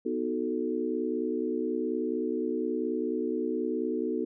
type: chord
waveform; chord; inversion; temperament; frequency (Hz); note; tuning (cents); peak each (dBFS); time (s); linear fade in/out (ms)
sine; B dominant seventh; none; equal; 246.9 / 311.1 / 370 / 440; B3 / D#4 / F#4 / A4; 0 / 0 / 0 / 0; -33; 0.05-4.25; 10
effects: none